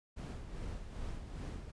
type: noise with tremolo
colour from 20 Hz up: brown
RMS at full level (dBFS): -41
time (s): 0.16-1.72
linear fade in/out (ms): 20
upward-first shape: sine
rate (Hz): 2.5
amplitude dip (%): 50
effects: resampled to 22050 Hz